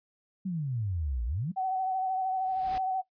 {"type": "exponential two-way sweep", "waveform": "sine", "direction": "down then up", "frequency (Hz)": [196, 55, 196], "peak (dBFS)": -29, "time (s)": [0.45, 1.52], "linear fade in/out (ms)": 10, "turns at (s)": 1.25}
{"type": "tone with vibrato", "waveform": "sine", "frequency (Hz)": 755, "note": "F#5", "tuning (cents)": 35, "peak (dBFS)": -27, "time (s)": [1.56, 3.02], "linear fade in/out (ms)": 20, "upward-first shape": "sine", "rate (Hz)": 13, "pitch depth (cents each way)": 29}
{"type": "noise with exponential growth", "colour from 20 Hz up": "pink", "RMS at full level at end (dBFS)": -39, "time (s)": [2.32, 2.78], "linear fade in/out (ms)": 1, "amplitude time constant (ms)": 100}
{"effects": ["noise-tail reverb RT60 0.1 s tail -17 dB re dry", "resampled to 11025 Hz"]}